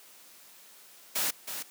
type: noise with echo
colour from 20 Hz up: white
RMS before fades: -29 dBFS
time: 1.15-1.31 s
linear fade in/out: 10 ms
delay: 320 ms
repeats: 1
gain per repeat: -8 dB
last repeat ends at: 1.63 s
effects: white hiss -54 dBFS RMS until 1.7 s + high-pass 200 Hz 12 dB/octave